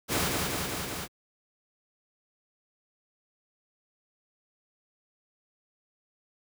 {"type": "noise with echo", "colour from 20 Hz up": "pink", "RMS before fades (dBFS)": -27, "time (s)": [0.08, 0.32], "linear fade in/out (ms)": 50, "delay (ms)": 190, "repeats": 4, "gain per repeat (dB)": -2, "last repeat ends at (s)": 1.08, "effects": ["high-pass 80 Hz 12 dB/octave"]}